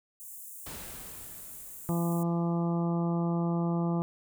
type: high-pass noise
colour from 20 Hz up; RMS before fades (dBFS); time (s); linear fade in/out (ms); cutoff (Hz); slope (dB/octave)
white; -45; 0.2-2.23; 0; 7100; 48
type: noise with exponential decay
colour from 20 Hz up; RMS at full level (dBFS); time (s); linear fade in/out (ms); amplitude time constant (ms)
pink; -42; 0.66-2.87; 5; 480
type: harmonic tone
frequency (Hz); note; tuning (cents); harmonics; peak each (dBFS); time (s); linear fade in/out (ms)
170; F3; -46; 1 / 2 / 3 / 4 / 5 / 6 / 7; -27 / -34 / -41 / -40 / -41 / -45 / -44; 1.89-4.02; 0
effects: none